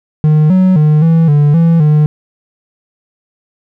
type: tone with pitch steps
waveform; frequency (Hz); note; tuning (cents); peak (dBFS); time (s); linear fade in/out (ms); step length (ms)
triangle; 153.1 / 186.2 / 152 / 164.1 / 146.4 / 166.4 / 151; D#3 / F#3 / D#3 / E3 / D3 / E3 / D3; -28 / +11 / -40 / -8 / -5 / +17 / +48; -3; 0.24-2.06; 0; 260
effects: none